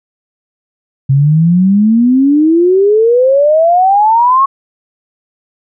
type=exponential sweep; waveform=sine; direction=up; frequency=132.7 to 1108.7 Hz; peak=-5 dBFS; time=1.09-4.46 s; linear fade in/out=10 ms; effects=none